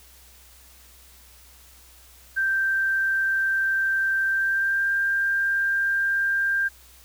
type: tone with pitch glide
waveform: sine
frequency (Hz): 1568 to 1590.8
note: G6 to G6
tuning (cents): 0 to +25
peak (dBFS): -20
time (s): 2.36-6.69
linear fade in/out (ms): 20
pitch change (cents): +25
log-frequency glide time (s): 4.29-4.9
effects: added 62 Hz sine -53 dBFS peak until 7.04 s + white hiss -52 dBFS RMS until 7.04 s